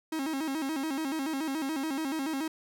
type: tone with vibrato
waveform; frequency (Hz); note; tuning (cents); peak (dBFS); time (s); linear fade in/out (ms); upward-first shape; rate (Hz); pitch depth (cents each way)
45% pulse; 293.2; D4; -3; -30; 0.12-2.48; 5; square; 7; 140
effects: none